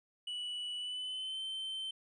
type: tone with pitch glide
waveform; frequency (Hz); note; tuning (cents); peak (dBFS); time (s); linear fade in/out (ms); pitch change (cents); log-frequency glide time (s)
triangle; 2952 to 3095; F#7 to G7; -5 to -23; -36; 0.27-1.91; 5; +82; 0.77-1.41
effects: resampled to 24000 Hz